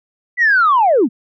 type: linear sweep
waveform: sine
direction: down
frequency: 2000 to 190.4 Hz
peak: -8 dBFS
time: 0.37-1.09 s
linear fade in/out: 50 ms
effects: tanh soft clip ceiling -5 dBFS